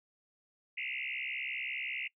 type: tone with frequency modulation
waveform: sine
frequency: 2422 Hz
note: D#7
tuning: 47 cents flat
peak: -35 dBFS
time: 0.77-2.08 s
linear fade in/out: 10 ms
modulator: 65.3 Hz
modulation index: 6.2
effects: noise-tail reverb RT60 0.1 s tail -23 dB re dry